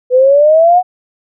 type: exponential sweep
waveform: sine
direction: up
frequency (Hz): 494.9 to 740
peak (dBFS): -4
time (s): 0.1-0.83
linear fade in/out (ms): 50
effects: none